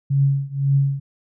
sine tone with tremolo, 138.59 Hz, C#3, in tune, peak -12 dBFS, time 0.1-1 s, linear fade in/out 10 ms, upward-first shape triangle, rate 1.9 Hz, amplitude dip 95%, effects none

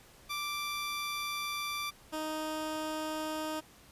15% pulse tone pair in turn, 1174.7 / 311.1 Hz, D6 / D#4, 0 / 0 cents, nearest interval octave + major seventh, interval 2300 cents, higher first, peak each -28 dBFS, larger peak neither, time 0.29-1.91 / 2.12-3.61 s, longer first, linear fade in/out 20 ms, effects pink hiss -58 dBFS RMS until 3.91 s + resampled to 32000 Hz

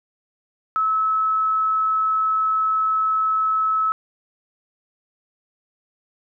sine tone, 1297 Hz, E6, 28 cents flat, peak -17 dBFS, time 0.76-3.92 s, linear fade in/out 0 ms, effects none

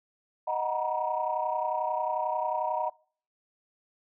sine chord, B major seventh, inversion first, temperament equal with one note detuned, 622.3 / 740 / 932.3 / 963.5 Hz, D#5 / F#5 / A#5 / B5, 0 / 0 / 0 / -43 cents, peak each -32 dBFS, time 0.47-2.9 s, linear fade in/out 10 ms, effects noise-tail reverb RT60 0.5 s tail -25 dB re dry + tanh soft clip ceiling -16 dBFS

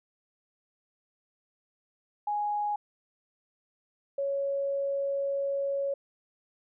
sine tone pair in turn, 830.6 / 555.7 Hz, G#5 / C#5, 0 / +4 cents, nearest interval perfect fifth, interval 696 cents, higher first, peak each -27 dBFS, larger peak neither, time 2.27-2.76 / 4.18-5.94 s, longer second, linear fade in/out 5 ms, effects none

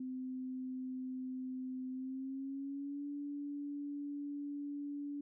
sine tone with pitch glide, 257.4 to 287.3 Hz, C4 to D4, -28 to -38 cents, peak -39 dBFS, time 0-5.21 s, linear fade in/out 5 ms, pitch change +190 cents, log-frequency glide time 1.91-3.06 s, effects none

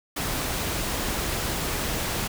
pink noise, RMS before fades -28 dBFS, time 0.16-2.28 s, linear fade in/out 10 ms, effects none

